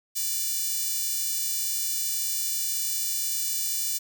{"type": "tone with high-pass filter", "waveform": "5% pulse", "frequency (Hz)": 587.3, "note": "D5", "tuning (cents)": 0, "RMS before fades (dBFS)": -28, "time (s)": [0.15, 3.99], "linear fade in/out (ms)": 20, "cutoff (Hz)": 9600, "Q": 0.6, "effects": []}